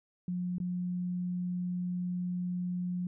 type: tone with dropouts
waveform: sine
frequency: 179 Hz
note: F3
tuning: 43 cents sharp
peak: -31 dBFS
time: 0.28-3.07 s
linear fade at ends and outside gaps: 2 ms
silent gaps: 0.583-0.601 s
effects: none